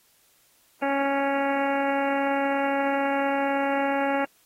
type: harmonic tone with a mistuned harmonic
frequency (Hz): 277.2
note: C#4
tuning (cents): 0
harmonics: 1 / 2 / 3 / 4 / 5 / 6 / 7 / 8 / 9 / 10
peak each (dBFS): -28 / -27 / -27 / -39 / -35 / -35 / -38 / -38 / -46 / -42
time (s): 0.82-4.25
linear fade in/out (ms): 5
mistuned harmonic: 9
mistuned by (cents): -24
effects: white hiss -62 dBFS RMS until 4.45 s + AAC 48 kbps